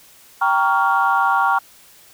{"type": "chord", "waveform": "sine", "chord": "G half-diminished seventh", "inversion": "none", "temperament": "equal with one note detuned", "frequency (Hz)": [784, 932.3, 1122.3, 1396.9], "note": ["G5", "Bb5", "Db6", "F6"], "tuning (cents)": [0, 0, 21, 0], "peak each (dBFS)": -19, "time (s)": [0.41, 1.59], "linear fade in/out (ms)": 10, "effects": ["tanh soft clip ceiling -5 dBFS", "white hiss -48 dBFS RMS until 2.13 s"]}